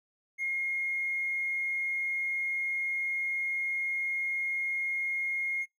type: tone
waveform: triangle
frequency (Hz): 2143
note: C7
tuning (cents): +41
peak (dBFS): -25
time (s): 0.38-5.66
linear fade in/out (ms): 50
effects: noise-tail reverb RT60 0.2 s tail -26 dB re dry + tanh soft clip ceiling -27 dBFS